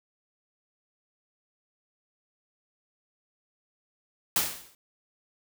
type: noise with exponential decay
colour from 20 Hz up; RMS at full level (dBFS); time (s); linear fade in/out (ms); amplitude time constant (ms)
white; -22; 4.36-4.75; 1; 84
effects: none